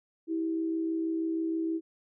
sine tone pair together, 325.7 / 392 Hz, E4 / G4, -21 / 0 cents, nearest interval minor third, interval 321 cents, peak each -28 / -39 dBFS, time 0.27-1.81 s, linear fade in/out 50 ms, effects none

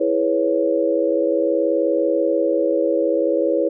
sine chord, C# minor seventh, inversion first, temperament equal, 329.6 / 415.3 / 493.9 / 554.4 Hz, E4 / G#4 / B4 / C#5, 0 / 0 / 0 / 0 cents, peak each -21 / -24 / -21 / -20 dBFS, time 0-3.69 s, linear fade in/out 10 ms, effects none

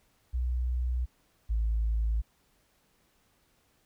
sine tone pair in turn, 61.74 / 55.12 Hz, B1 / A1, 0 / +4 cents, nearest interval major second, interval 196 cents, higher first, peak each -26 / -24 dBFS, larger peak second, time 0.33-1.06 / 1.49-2.22 s, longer neither, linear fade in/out 20 ms, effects tanh soft clip ceiling -21 dBFS + pink hiss -69 dBFS RMS until 3.85 s

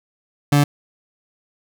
30% pulse tone, 144.4 Hz, D3, 29 cents flat, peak -9 dBFS, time 0.52-0.64 s, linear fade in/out 5 ms, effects none

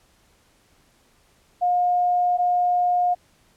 sine tone pair in turn, 714 / 714 Hz, F5 / F5, +38 / +38 cents, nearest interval unison, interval 0 cents, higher neither, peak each -17 / -17 dBFS, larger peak neither, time 1.61-2.38 / 2.38-3.15 s, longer neither, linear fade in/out 20 ms, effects pink hiss -60 dBFS RMS until 3.56 s + low-pass 12000 Hz 12 dB/octave

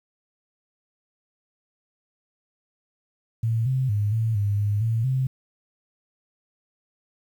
sine tone with pitch steps, 113.5 / 130.8 / 103.6 / 112.4 / 102 / 103.2 / 113.3 / 131 Hz, A#2 / C3 / G#2 / A2 / G#2 / G#2 / A#2 / C3, -46 / 0 / -4 / +37 / -31 / -10 / -49 / +2 cents, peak -20 dBFS, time 3.43-5.27 s, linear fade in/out 5 ms, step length 230 ms, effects 9-bit

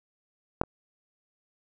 clicks, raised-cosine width 1 ms, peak -6 / -27 dBFS, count 2, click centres 0.614 / 0.636 s, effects none

